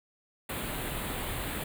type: band-stop noise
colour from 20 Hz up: pink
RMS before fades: -35 dBFS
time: 0.49-1.64 s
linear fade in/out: 5 ms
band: 4000 to 8000 Hz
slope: 48 dB/octave
effects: none